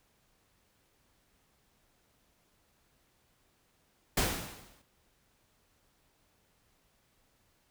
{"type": "noise with exponential decay", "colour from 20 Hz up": "pink", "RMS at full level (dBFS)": -26, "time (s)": [4.17, 4.82], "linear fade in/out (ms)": 5, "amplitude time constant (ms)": 140, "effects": ["pink hiss -71 dBFS RMS until 7.7 s"]}